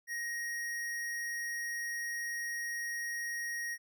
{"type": "tone", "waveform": "square", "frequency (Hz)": 1879, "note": "A#6", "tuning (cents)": 13, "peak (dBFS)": -36, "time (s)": [0.07, 3.78], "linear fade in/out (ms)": 50, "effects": []}